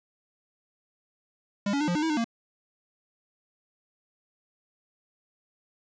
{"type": "tone with pitch steps", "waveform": "square", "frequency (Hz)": [201.9, 282, 300.9, 175.6, 302.3, 322.9, 302.8, 230.8], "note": ["G#3", "C#4", "D4", "F3", "D#4", "E4", "D#4", "A#3"], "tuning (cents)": [-49, 30, 42, 10, -50, -36, -47, -17], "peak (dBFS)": -25, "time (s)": [1.66, 2.244], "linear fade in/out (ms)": 5, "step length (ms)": 73, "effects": ["resampled to 16000 Hz", "9-bit"]}